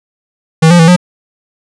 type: tone with pitch steps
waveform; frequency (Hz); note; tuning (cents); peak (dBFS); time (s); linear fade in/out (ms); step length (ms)
square; 160.8 / 174.2 / 163.6 / 178.9; E3 / F3 / E3 / F3; -43 / -4 / -13 / +42; -3; 0.62-0.964; 10; 86
effects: resampled to 22050 Hz